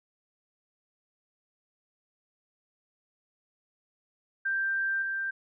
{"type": "tone with level steps", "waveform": "sine", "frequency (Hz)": 1576, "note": "G6", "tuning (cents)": 9, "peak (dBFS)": [-26, -29], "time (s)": [4.45, 5.31], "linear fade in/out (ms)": 10, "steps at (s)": 5.02, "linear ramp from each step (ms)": 2, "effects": []}